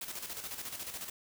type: noise with tremolo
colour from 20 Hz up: white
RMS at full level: -40 dBFS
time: 0.01-1.1 s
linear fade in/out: 5 ms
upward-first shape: square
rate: 14 Hz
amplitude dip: 55%
effects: none